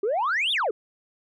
sine exponential two-way sweep, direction up then down, 380.5 to 3768 to 380.5 Hz, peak -20 dBFS, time 0.03-0.71 s, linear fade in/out 5 ms, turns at 0.52 s, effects tanh soft clip ceiling -19 dBFS

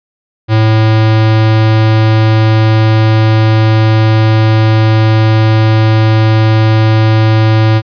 square tone, 109.9 Hz, A2, 2 cents flat, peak -6 dBFS, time 0.48-7.82 s, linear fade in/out 50 ms, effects resampled to 11025 Hz

